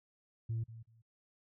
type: tone with echo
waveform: sine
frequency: 113.5 Hz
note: A#2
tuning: 46 cents flat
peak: -32 dBFS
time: 0.49-0.64 s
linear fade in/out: 10 ms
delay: 190 ms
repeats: 2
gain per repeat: -15 dB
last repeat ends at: 1.02 s
effects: noise-tail reverb RT60 0.1 s tail -25 dB re dry + tanh soft clip ceiling -31 dBFS